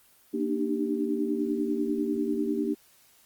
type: chord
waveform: sine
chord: Eb major seventh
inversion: second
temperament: equal with one note detuned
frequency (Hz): 233.1 / 293.7 / 303.8 / 392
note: Bb3 / D4 / Eb4 / G4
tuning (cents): 0 / 0 / -41 / 0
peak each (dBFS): -31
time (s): 0.33-2.75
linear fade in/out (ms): 20
effects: white hiss -60 dBFS RMS until 3.25 s + Opus 24 kbps